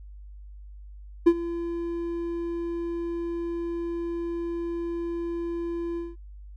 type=tone with ADSR envelope; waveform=triangle; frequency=340 Hz; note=F4; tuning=46 cents flat; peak=-9 dBFS; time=1.26-6.16 s; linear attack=13 ms; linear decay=58 ms; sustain=-17 dB; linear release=190 ms; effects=added 50 Hz sine -41 dBFS peak until 6.56 s